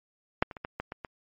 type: clicks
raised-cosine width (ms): 0.5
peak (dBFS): -7 / -25 / -25 / -18 / -17 / -22 / -22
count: 7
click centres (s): 0.425 / 0.512 / 0.568 / 0.649 / 0.8 / 0.921 / 1.048
effects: MP3 32 kbps